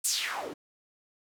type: noise with band-pass filter sweep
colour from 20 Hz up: white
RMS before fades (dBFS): -32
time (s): 0.04-0.54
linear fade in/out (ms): 10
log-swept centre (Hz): 9600 to 280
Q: 3.1
effects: none